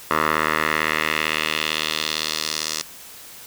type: tone with band-pass filter sweep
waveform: 10% pulse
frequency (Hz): 77.78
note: D#2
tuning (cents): 0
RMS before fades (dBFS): -23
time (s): 0.11-2.82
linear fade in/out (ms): 0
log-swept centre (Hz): 1300 to 5800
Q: 1.8
effects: white hiss -41 dBFS RMS until 3.46 s